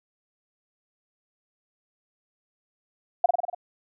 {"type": "tone with echo", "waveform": "sine", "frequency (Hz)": 705, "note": "F5", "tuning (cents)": 16, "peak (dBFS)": -12, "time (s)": [3.24, 3.26], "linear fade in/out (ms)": 5, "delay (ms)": 48, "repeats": 6, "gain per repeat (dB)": -3, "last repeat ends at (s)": 3.548, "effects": []}